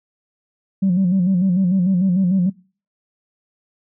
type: tone with vibrato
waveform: sine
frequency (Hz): 185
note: F#3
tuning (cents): 0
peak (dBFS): -12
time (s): 0.82-2.5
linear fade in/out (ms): 10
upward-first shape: square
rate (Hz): 6.7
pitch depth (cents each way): 71
effects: noise-tail reverb RT60 0.4 s tail -23 dB re dry + tanh soft clip ceiling -10 dBFS